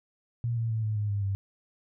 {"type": "tone with pitch steps", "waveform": "sine", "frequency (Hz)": [118.1, 114.54, 111.09, 107.74, 104.49, 101.34, 98.28], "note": ["A#2", "A#2", "A2", "A2", "G#2", "G#2", "G2"], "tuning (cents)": [23, -30, 17, -36, 11, -42, 5], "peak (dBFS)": -26, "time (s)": [0.44, 1.35], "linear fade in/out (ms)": 0, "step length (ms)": 130, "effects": []}